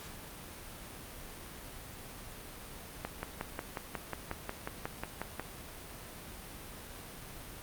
click train, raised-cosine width 0.5 ms, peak -20 dBFS, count 14, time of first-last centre 3.05-5.397 s, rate 5.54 Hz, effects pink hiss -47 dBFS RMS until 7.62 s + Opus 48 kbps

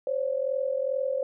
sine tone pair together, 523.3 / 565.7 Hz, C5 / C#5, 0 / +35 cents, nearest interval minor second, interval 135 cents, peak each -27 / -29 dBFS, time 0.07-1.23 s, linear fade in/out 2 ms, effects none

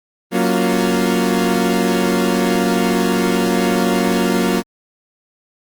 30% pulse chord, Gb major seventh, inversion none, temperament equal, 185 / 233.1 / 277.2 / 349.2 Hz, Gb3 / Bb3 / Db4 / F4, 0 / 0 / 0 / 0 cents, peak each -16 / -16 / -20 / -18 dBFS, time 0.31-4.63 s, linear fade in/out 50 ms, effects Opus 32 kbps

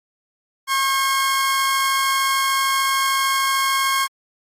sawtooth tone pair together, 1083.1 / 1598 Hz, C#6 / G6, -40 / +33 cents, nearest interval perfect fifth, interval 673 cents, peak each -14 / -22 dBFS, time 0.67-4.08 s, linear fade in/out 50 ms, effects AAC 48 kbps

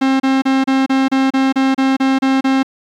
45% pulse tone bursts, 266.7 Hz, C4, 33 cents sharp, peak -11 dBFS, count 12, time 0.01-2.631 s, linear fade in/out 10 ms, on 190 ms, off 31 ms, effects low-pass 4000 Hz 12 dB/octave + 8-bit

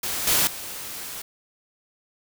white noise with level steps, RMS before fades -28 / -20 / -35 dBFS, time 0.03-1.22 s, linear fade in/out 5 ms, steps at 0.27 / 0.47 s, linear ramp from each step 2 ms, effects none

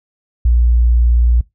sine tone, 59.2 Hz, A#1, 27 cents sharp, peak -8 dBFS, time 0.45-1.41 s, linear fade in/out 5 ms, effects noise-tail reverb RT60 0.2 s tail -22 dB re dry

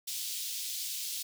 pink high-pass noise, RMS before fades -37 dBFS, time 0.07-1.23 s, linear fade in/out 10 ms, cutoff 3400 Hz, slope 24 dB/octave, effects none

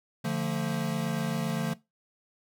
square chord, D minor, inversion none, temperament equal with one note detuned, 146.83 / 174.61 / 224.2 Hz, D3 / F3 / A3, 0 / 0 / +33 cents, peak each -33 dBFS, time 0.24-1.74 s, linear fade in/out 10 ms, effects noise-tail reverb RT60 0.2 s tail -18 dB re dry

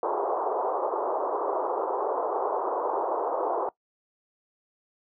pink band-pass noise, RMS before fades -28 dBFS, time 0.03-3.69 s, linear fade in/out 2 ms, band 380 to 1100 Hz, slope 48 dB/octave, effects noise-tail reverb RT60 0.1 s tail -20 dB re dry

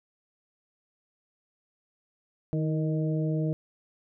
harmonic tone with a mistuned harmonic, 155.56 Hz, D#3, in tune, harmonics 1 / 2 / 3 / 4, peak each -26 / -32 / -36 / -38 dBFS, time 2.53-3.53 s, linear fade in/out 0 ms, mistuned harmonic 2, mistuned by +35 cents, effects none

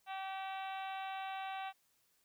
harmonic tone, 384.6 Hz, G4, 33 cents flat, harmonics 2 / 3 / 4 / 5 / 6 / 7 / 8 / 9 / 10, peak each -41 / -50 / -51 / -55 / -54 / -52 / -58 / -59 / -58 dBFS, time 0.06-1.73 s, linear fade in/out 50 ms, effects white hiss -75 dBFS RMS until 2.24 s

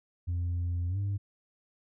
sine tone with pitch glide, 87.3 to 99.7 Hz, F2 to G2, 0 to +30 cents, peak -26 dBFS, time 0.27-1.18 s, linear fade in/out 20 ms, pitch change +230 cents, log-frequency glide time 0.88-0.98 s, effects tanh soft clip ceiling -27 dBFS

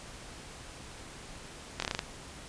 slowing click train, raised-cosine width 0.2 ms, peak -13 dBFS, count 7, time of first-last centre 1.8-1.991 s, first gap 23 ms, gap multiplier 1.13, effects pink hiss -47 dBFS RMS until 2.48 s + resampled to 22050 Hz

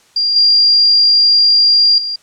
sine tone with level steps, 4783 Hz, D8, 31 cents sharp, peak -11 / -6 / -17 dBFS, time 0.16-2.16 s, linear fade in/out 5 ms, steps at 0.36 / 1.98 s, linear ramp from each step 2 ms, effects white hiss -50 dBFS RMS until 2.22 s + low-pass 8000 Hz 12 dB/octave

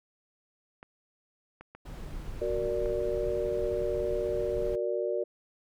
clicks, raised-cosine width 0.5 ms, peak -31 dBFS, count 4, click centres 0.829 / 1.61 / 1.75 / 2.859 s
brown noise, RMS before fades -39 dBFS, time 1.85-4.76 s, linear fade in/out 10 ms
sine chord, Gb augmented, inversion none, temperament equal, 370 / 466.2 / 587.3 Hz, Gb4 / Bb4 / D5, 0 / 0 / 0 cents, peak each -32 dBFS, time 2.41-5.24 s, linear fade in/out 10 ms
effects none

